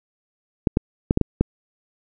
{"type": "clicks", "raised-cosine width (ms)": 3, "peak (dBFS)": -3, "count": 6, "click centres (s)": [0.672, 0.771, 1.109, 1.174, 1.213, 1.41], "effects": []}